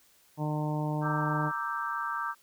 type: harmonic tone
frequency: 151.4 Hz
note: D#3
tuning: 47 cents flat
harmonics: 1 / 2 / 3 / 4 / 5 / 6 / 7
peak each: -30 / -35 / -43 / -39 / -42 / -38 / -48 dBFS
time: 0.37-1.52 s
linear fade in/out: 50 ms
type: chord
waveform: sine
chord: E half-diminished seventh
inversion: second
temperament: equal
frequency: 932.3 / 1174.7 / 1318.5 / 1568 Hz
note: Bb5 / D6 / E6 / G6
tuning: 0 / 0 / 0 / 0 cents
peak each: -37 / -34 / -37 / -36 dBFS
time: 1.01-2.35 s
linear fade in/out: 50 ms
effects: white hiss -63 dBFS RMS until 2.42 s